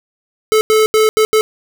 square tone bursts at uneven times, 434.5 Hz, A4, 22 cents flat, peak -9 dBFS, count 5, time 0.52-0.61 / 0.7-0.86 / 0.94-1.09 / 1.17-1.25 / 1.33-1.41 s, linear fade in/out 0 ms, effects none

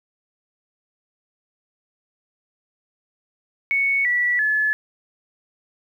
sine tone with pitch steps, 2217 / 1952.4 / 1719.4 Hz, C#7 / B6 / A6, 0 / -20 / -40 cents, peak -17 dBFS, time 3.71-4.73 s, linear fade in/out 0 ms, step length 340 ms, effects 9-bit

